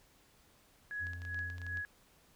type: tone with tremolo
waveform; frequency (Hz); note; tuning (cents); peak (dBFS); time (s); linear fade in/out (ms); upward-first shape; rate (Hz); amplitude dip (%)
sine; 1675; G#6; +14; -35; 0.91-1.85; 0; triangle; 2.6; 95
type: tone with pitch glide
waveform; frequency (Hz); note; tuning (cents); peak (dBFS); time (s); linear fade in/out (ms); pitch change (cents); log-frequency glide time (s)
triangle; 87.31 to 88.02; F2 to F2; 0 to +14; -40; 0.99-1.83; 50; +14; 1.42-1.55
type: clicks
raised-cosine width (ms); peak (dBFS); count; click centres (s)
0.2; -35; 11; 1.069 / 1.134 / 1.219 / 1.251 / 1.345 / 1.391 / 1.501 / 1.582 / 1.617 / 1.666 / 1.772
effects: pink hiss -66 dBFS RMS until 2.35 s